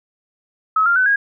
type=tone with pitch steps; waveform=sine; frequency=1285 / 1393.2 / 1510.6 / 1637.8 Hz; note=E6 / F6 / F#6 / G#6; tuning=-45 / -5 / +35 / -25 cents; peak=-12 dBFS; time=0.76-1.16 s; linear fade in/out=5 ms; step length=100 ms; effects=none